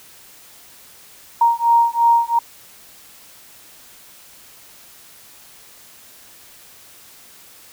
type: beating tone pair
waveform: sine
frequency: 932.3 / 935.2 Hz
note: A#5 / A#5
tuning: 0 / +5 cents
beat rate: 2.9 Hz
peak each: -15 dBFS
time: 1.41-2.39 s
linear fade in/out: 5 ms
effects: white hiss -45 dBFS RMS until 7.72 s